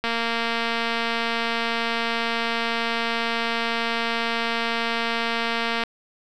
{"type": "click train", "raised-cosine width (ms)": 0.3, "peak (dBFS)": -9, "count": 1340, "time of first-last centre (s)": [0.04, 5.837], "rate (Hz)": 231, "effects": []}